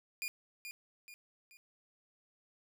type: tone with echo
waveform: sawtooth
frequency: 2424 Hz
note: D#7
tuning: 46 cents flat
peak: -33 dBFS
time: 0.22-0.28 s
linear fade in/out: 0 ms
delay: 430 ms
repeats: 3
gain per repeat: -7 dB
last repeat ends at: 1.57 s
effects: none